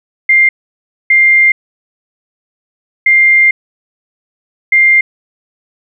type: tone bursts at uneven times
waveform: sine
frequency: 2100 Hz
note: C7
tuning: 6 cents sharp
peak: -4 dBFS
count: 4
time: 0.29-0.49 / 1.1-1.52 / 3.06-3.51 / 4.72-5.01 s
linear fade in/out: 5 ms
effects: none